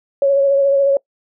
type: tone with vibrato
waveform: sine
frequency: 554.4 Hz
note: C#5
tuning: in tune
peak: -10 dBFS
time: 0.22-0.97 s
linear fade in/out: 2 ms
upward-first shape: triangle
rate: 14 Hz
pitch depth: 29 cents each way
effects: noise-tail reverb RT60 0.1 s tail -23 dB re dry